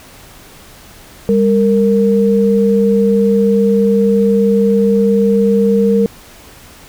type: tone pair together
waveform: sine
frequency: 200.4 / 461.5 Hz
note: G3 / A#4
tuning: +38 / -17 cents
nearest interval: octave + major second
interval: 1445 cents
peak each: -11 dBFS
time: 1.29-6.06 s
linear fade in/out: 0 ms
effects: pink hiss -39 dBFS RMS until 6.88 s